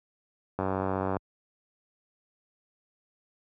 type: click train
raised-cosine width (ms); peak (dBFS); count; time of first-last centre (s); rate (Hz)
1; -15; 56; 0.59-1.168; 95.2
effects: high-pass 60 Hz 12 dB/octave